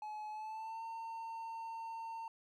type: tone with pitch glide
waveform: triangle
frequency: 852 to 907.9 Hz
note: G#5 to A#5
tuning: +44 to -46 cents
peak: -40 dBFS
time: 0.02-2.28 s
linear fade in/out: 2 ms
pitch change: +110 cents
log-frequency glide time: 0.3-0.83 s
effects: none